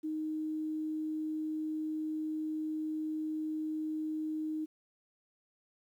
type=tone; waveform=sine; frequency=311.1 Hz; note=D#4; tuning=in tune; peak=-33 dBFS; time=0.03-4.66 s; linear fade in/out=20 ms; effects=11-bit

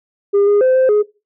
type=tone with pitch steps; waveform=sine; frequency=402.9 / 410.3 / 516 / 520 / 418.6 Hz; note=G4 / G#4 / C5 / C5 / G#4; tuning=+48 / -21 / -24 / -11 / +14 cents; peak=-7 dBFS; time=0.33-1.03 s; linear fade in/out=20 ms; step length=140 ms; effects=noise-tail reverb RT60 0.3 s tail -23 dB re dry + tanh soft clip ceiling -8 dBFS

